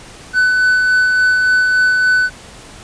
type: tone with tremolo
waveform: triangle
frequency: 1500 Hz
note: F#6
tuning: 23 cents sharp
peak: -7 dBFS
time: 0.33-2.3 s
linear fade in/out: 50 ms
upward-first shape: sine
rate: 3.5 Hz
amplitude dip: 25%
effects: pink hiss -37 dBFS RMS until 2.83 s + resampled to 22050 Hz